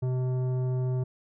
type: tone with tanh clipping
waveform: triangle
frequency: 127.6 Hz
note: C3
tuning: 43 cents flat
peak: -27 dBFS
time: 0.02-1.04 s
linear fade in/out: 10 ms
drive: 16 dB
effects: none